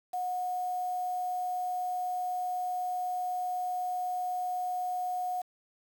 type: tone with quantisation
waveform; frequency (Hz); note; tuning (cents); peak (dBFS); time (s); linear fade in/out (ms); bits
sine; 728; F#5; -28; -30; 0.13-5.42; 10; 8
effects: none